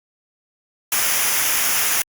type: noise with comb filter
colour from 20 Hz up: white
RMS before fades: -19 dBFS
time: 0.92-2.02 s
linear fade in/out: 2 ms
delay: 0.24 ms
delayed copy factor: -0.6
effects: Opus 48 kbps